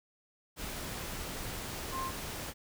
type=tone in noise; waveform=sine; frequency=1057 Hz; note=C6; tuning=17 cents sharp; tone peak=-35 dBFS; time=1.91-2.12 s; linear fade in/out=50 ms; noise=pink; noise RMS=-40 dBFS; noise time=0.56-2.54 s; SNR=+2 dB; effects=none